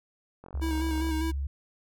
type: click train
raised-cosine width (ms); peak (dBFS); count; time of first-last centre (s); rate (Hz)
1; -32; 30; 0.44-1.09; 44.6
type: tone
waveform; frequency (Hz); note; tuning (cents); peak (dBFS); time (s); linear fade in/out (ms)
sine; 69.3; C#2; 0; -28; 0.54-1.47; 5
type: tone with vibrato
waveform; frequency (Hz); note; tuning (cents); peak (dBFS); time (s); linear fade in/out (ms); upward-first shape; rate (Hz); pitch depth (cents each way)
square; 320.2; D#4; +50; -30; 0.61-1.32; 20; square; 5; 29
effects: none